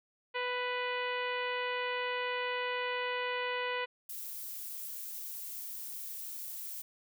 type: harmonic tone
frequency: 495.1 Hz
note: B4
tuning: 4 cents sharp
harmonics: 1 / 2 / 3 / 4 / 5 / 6 / 7 / 8 / 9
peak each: -37 / -38 / -42 / -39 / -42 / -43 / -52 / -55 / -58 dBFS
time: 0.34-3.86 s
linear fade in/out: 20 ms
type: noise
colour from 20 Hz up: violet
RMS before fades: -42 dBFS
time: 4.09-6.82 s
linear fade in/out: 5 ms
effects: none